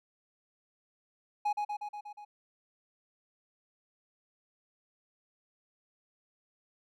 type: tone with echo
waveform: triangle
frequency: 832 Hz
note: G#5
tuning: 3 cents sharp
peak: -25 dBFS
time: 1.45-1.53 s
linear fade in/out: 10 ms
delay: 120 ms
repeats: 6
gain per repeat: -3 dB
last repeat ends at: 2.25 s
effects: none